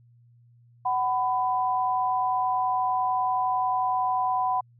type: tone pair together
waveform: sine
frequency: 749 / 999.8 Hz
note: F#5 / B5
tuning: +21 / +21 cents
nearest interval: perfect fourth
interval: 500 cents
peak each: -25 dBFS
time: 0.85-4.61 s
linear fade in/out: 10 ms
effects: added 119 Hz sine -54 dBFS peak until 4.79 s